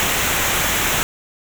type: noise with comb filter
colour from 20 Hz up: pink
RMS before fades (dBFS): -19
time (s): 0-1.03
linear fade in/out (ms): 0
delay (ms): 0.21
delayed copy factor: -0.55
effects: none